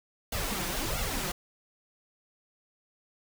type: noise with flanger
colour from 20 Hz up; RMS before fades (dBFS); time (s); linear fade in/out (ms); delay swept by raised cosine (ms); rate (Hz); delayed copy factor
pink; -32; 0.32-1.32; 5; 1.4 to 5.8; 1.5; +0.9
effects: none